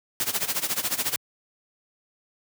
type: noise with tremolo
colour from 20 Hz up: white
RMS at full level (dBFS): -24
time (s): 0.2-1.16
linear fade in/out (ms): 0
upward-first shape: sine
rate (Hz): 14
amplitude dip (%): 85
effects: high-pass 100 Hz 12 dB/octave